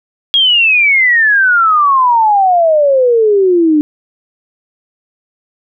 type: exponential sweep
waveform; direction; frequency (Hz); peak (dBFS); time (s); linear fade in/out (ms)
sine; down; 3311 to 293.7; -6; 0.34-3.81; 0
effects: none